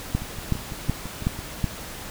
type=two click trains; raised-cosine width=5 ms; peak=-21 / -9 dBFS; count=8 / 5; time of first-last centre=0.22-1.391 / 0.15-1.643 s; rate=5.98 / 2.68 Hz; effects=pink hiss -37 dBFS RMS until 2.1 s